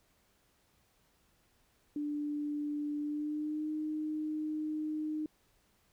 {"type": "tone with pitch glide", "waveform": "sine", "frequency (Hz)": [294.6, 307.5], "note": ["D4", "D#4"], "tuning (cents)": [6, -20], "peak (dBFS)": -33, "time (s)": [1.96, 5.26], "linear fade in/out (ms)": 2, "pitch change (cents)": 74, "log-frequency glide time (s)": [3, 3.7], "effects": ["pink hiss -71 dBFS RMS until 5.92 s"]}